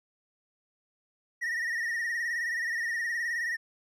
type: tone with vibrato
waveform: triangle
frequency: 1864.7 Hz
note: A#6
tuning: in tune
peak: -27 dBFS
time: 1.41-3.57 s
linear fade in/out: 20 ms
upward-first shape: sine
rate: 19 Hz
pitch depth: 68 cents each way
effects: none